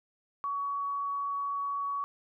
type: tone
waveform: sine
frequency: 1126 Hz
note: C#6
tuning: 27 cents sharp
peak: -30 dBFS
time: 0.44-2.04 s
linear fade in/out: 0 ms
effects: none